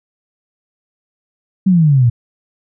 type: exponential sweep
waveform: sine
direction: down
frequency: 196 to 114.4 Hz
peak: -7 dBFS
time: 1.66-2.1 s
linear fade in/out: 10 ms
effects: none